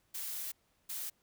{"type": "noise bursts at uneven times", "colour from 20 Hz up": "blue", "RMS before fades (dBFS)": -40, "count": 2, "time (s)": [[0.14, 0.52], [0.89, 1.1]], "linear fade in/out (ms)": 10, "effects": ["pink hiss -74 dBFS RMS until 1.22 s"]}